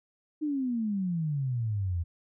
sine exponential sweep, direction down, 311.5 to 82 Hz, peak -27 dBFS, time 0.41-2.04 s, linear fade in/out 20 ms, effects none

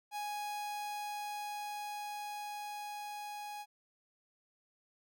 45% pulse tone with level ramp, 830.6 Hz, G#5, in tune, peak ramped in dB -37 to -42 dBFS, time 0.11-3.66 s, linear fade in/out 50 ms, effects none

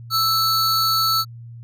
square tone pair together, 1319 / 4437 Hz, E6 / C#8, +1 / +1 cents, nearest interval octave + major sixth, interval 2100 cents, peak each -20 dBFS, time 0.1-1.25 s, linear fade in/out 50 ms, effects added 117 Hz sine -35 dBFS peak until 1.63 s

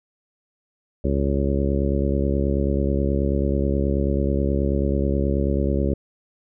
harmonic tone, 69.3 Hz, C#2, in tune, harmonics 1 / 2 / 3 / 4 / 5 / 6 / 7 / 8, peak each -22 / -27 / -26 / -29 / -28 / -29 / -35 / -30 dBFS, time 1.04-5.94 s, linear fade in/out 5 ms, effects none

